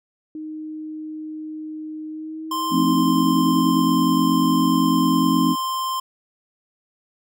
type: tone with pitch glide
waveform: sine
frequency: 310.4 to 321.3 Hz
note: D#4 to E4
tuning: -4 to -44 cents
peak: -29 dBFS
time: 0.35-3.84 s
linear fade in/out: 2 ms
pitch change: +60 cents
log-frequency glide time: 2.09-2.66 s
type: tone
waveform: square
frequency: 1046.5 Hz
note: C6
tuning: in tune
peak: -23 dBFS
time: 2.51-6 s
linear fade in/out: 5 ms
type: chord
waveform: sine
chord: F dominant seventh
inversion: none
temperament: equal with one note detuned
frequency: 174.61 / 222.2 / 261.6 / 311.1 Hz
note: F3 / A3 / C4 / Eb4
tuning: 0 / +17 / 0 / 0 cents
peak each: -23 / -24 / -19 / -21 dBFS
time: 2.7-5.56 s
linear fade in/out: 50 ms
effects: none